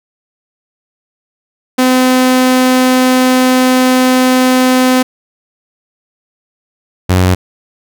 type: tone pair in turn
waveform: sawtooth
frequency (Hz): 255.6 / 91.68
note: C4 / F#2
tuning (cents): -40 / -15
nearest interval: octave + tritone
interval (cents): 1775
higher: first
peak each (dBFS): -3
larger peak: neither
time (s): 1.78-5.03 / 7.09-7.35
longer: first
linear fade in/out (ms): 10
effects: none